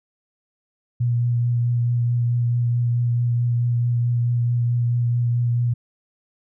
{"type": "tone with vibrato", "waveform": "sine", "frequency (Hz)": 120, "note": "B2", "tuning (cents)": -49, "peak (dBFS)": -17, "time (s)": [1, 5.74], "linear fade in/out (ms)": 10, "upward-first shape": "triangle", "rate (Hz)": 4.6, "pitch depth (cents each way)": 17, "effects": []}